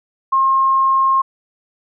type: tone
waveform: sine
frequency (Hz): 1070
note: C6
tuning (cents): +38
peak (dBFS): -11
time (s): 0.32-1.22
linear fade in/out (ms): 10
effects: none